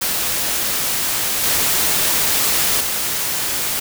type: noise with level steps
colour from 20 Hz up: white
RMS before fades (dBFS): -20 / -17 / -21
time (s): 0.01-3.8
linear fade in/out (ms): 10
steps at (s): 1.43 / 2.8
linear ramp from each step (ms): 10
effects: none